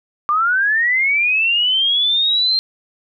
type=linear sweep; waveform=sine; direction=up; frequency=1168 to 4186 Hz; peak=-13 dBFS; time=0.29-2.59 s; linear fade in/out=0 ms; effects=none